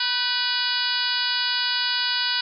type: harmonic tone with a mistuned harmonic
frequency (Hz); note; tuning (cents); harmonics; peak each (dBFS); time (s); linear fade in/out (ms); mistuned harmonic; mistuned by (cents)
488.9; B4; -18; 2 / 3 / 4 / 5 / 6 / 7 / 8 / 9 / 10; -34 / -28 / -36 / -35 / -29 / -32 / -29 / -28 / -28; 0-2.41; 5; 3; +46
effects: none